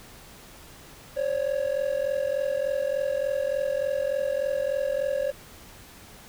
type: ring-modulated tone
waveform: triangle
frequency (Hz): 554.4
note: C#5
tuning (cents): 0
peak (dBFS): -19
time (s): 1.16-5.32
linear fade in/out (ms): 20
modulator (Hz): 21.7
effects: pink hiss -48 dBFS RMS until 6.28 s